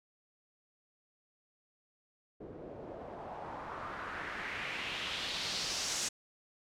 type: noise with low-pass filter sweep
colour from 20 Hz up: white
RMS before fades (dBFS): -40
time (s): 2.4-6.09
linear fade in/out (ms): 10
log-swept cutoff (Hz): 390 to 7000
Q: 2.2
effects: none